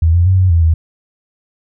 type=tone with pitch steps; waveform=sine; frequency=81.7 / 86.7 / 93.9 / 92.8 / 83.7 / 80.8 Hz; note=E2 / F2 / F#2 / F#2 / E2 / E2; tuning=-15 / -12 / +26 / +6 / +27 / -34 cents; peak=-7 dBFS; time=0.02-0.74 s; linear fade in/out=5 ms; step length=120 ms; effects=none